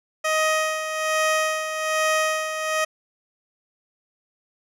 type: tone with tremolo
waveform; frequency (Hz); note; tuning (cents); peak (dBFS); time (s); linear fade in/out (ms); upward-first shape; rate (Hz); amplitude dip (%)
15% pulse; 627; D#5; +13; -12; 0.24-2.85; 10; sine; 1.2; 60
effects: low-pass 11000 Hz 12 dB/octave